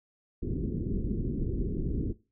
pink low-pass noise, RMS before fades -31 dBFS, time 0.42-2.13 s, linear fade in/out 10 ms, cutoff 400 Hz, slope 48 dB/octave, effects noise-tail reverb RT60 0.3 s tail -19 dB re dry

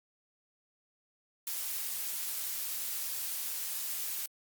blue noise, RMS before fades -36 dBFS, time 1.47-4.26 s, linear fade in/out 2 ms, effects Opus 48 kbps

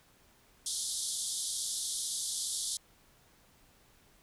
white band-pass noise, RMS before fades -36 dBFS, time 0.66-2.77 s, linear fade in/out 2 ms, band 3300 to 11000 Hz, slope 96 dB/octave, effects pink hiss -64 dBFS RMS until 4.22 s

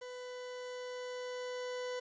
40% pulse tone with level ramp, 498.5 Hz, B4, 16 cents sharp, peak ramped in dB -43 to -36 dBFS, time 0.01-2 s, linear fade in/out 10 ms, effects resampled to 16000 Hz + 11-bit

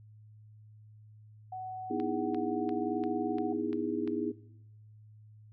sine tone with pitch glide, 747 to 737.6 Hz, F#5 to F#5, +16 to -6 cents, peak -37 dBFS, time 1.52-3.53 s, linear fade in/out 5 ms, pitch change -22 cents, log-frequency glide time 2.29-2.37 s
sine chord, E major seventh, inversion second, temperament just, 247.2 / 309 / 329.6 / 412 Hz, B3 / D#4 / E4 / G#4, +2 / -12 / 0 / -14 cents, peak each -36 dBFS, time 1.9-4.32 s, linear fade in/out 10 ms
click train, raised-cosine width 0.3 ms, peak -31 dBFS, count 7, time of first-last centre 2-4.076 s, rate 2.89 Hz
effects noise-tail reverb RT60 0.9 s tail -20 dB re dry + added 107 Hz sine -52 dBFS peak until 5.52 s

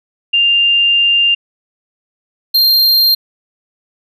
sine / square tone pair in turn, 2796 / 4189 Hz, F7 / C8, +1 / +1 cents, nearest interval perfect fifth, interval 700 cents, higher second, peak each -8 dBFS, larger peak neither, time 0.33-1.35 / 2.54-3.15 s, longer first, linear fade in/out 10 ms, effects none

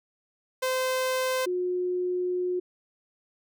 sawtooth / sine tone pair in turn, 516 / 361.1 Hz, C5 / F#4, -24 / -42 cents, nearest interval tritone, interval 618 cents, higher first, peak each -21 / -25 dBFS, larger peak first, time 0.62-1.46 / 1.46-2.6 s, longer second, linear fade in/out 10 ms, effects none

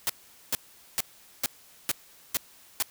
white noise bursts, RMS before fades -26 dBFS, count 7, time 0.07-2.825 s, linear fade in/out 0 ms, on 25 ms, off 430 ms, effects white hiss -55 dBFS RMS until 2.9 s

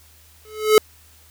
square tone with exponential growth, 430 Hz, A4, 40 cents flat, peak -7 dBFS, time 0.45-0.78 s, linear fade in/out 1 ms, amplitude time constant 71 ms, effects added 78 Hz sine -52 dBFS peak until 1.3 s + white hiss -52 dBFS RMS until 1.3 s

